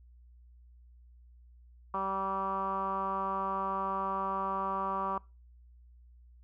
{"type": "tone with low-pass filter", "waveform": "10% pulse", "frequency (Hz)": 193.2, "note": "G3", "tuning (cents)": -25, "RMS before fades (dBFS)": -33, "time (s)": [1.94, 5.18], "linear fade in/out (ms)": 2, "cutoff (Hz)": 1100, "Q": 7.7, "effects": ["noise-tail reverb RT60 0.3 s tail -24 dB re dry", "added 60 Hz sine -54 dBFS peak until 6.43 s"]}